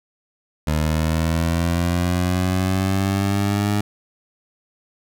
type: linear sweep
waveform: 20% pulse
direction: up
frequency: 76.2 to 103.83 Hz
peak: -13 dBFS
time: 0.67-3.81 s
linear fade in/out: 5 ms
effects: none